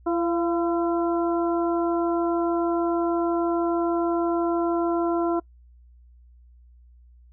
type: harmonic tone with a mistuned harmonic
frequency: 338.3 Hz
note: E4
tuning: 45 cents sharp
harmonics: 1 / 2 / 3 / 4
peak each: -22 / -28 / -32 / -34 dBFS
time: 0.06-5.4 s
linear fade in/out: 10 ms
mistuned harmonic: 2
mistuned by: +30 cents
effects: noise-tail reverb RT60 0.1 s tail -25 dB re dry + added 60 Hz sine -49 dBFS peak until 7.32 s